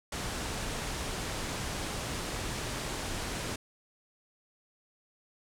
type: low-pass noise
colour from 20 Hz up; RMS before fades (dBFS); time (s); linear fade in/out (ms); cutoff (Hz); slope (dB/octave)
pink; -36; 0.12-3.56; 5; 10000; 24
effects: none